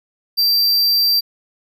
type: tone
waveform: square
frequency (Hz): 4699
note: D8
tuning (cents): 0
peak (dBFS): -13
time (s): 0.37-1.21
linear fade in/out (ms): 20
effects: none